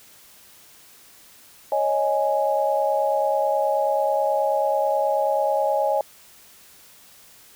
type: chord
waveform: sine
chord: C# suspended second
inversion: none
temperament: just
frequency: 554.4 / 623.7 / 831.5 Hz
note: C#5 / D#5 / G#5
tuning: 0 / +4 / +2 cents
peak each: -23 dBFS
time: 1.72-6.01 s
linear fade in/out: 2 ms
effects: white hiss -50 dBFS RMS until 7.55 s